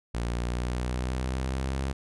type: linear sweep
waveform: sawtooth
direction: up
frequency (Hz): 58.27 to 67.6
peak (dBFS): -24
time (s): 0.14-1.93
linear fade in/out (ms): 10
effects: resampled to 24000 Hz